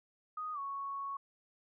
sine tone with pitch glide, 1244 to 1108.3 Hz, D#6 to C#6, -1 to -1 cents, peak -37 dBFS, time 0.37-1.17 s, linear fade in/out 5 ms, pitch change -200 cents, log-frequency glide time 0.53-0.59 s, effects none

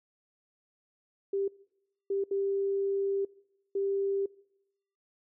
sine tone bursts at uneven times, 394.4 Hz, G4, 11 cents sharp, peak -27 dBFS, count 4, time 1.33-1.48 / 2.1-2.24 / 2.31-3.25 / 3.75-4.26 s, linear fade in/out 5 ms, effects noise-tail reverb RT60 0.8 s tail -22 dB re dry

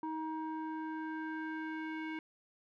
square tone with low-pass filter sweep, 315.8 Hz, D#4, 26 cents sharp, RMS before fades -40 dBFS, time 0.03-2.19 s, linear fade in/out 2 ms, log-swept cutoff 930 to 2200 Hz, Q 3, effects none

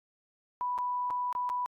sine tone with dropouts, 987.8 Hz, B5, in tune, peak -29 dBFS, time 0.61-1.66 s, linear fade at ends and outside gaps 0 ms, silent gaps 0.779-0.786 / 1.102-1.107 / 1.327-1.351 / 1.492-1.499 s, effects AAC 64 kbps

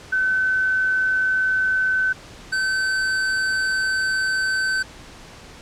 sine / square tone pair in turn, 1522 / 1534.4 Hz, F#6 / G6, +48 / -37 cents, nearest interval unison, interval 15 cents, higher second, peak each -17 / -20 dBFS, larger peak first, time 0.12-2.13 / 2.52-4.83 s, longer second, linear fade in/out 10 ms, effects pink hiss -42 dBFS RMS until 5.61 s + low-pass 7000 Hz 12 dB/octave

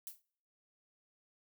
violet noise with exponential decay, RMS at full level -41 dBFS, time 0.07-0.22 s, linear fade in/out 0 ms, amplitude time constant 32 ms, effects noise-tail reverb RT60 0.6 s tail -25 dB re dry

